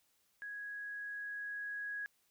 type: tone with level ramp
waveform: sine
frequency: 1661.2 Hz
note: G#6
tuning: in tune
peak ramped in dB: -42 to -38 dBFS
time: 0.42-2.06 s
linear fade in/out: 0 ms
effects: white hiss -75 dBFS RMS until 2.3 s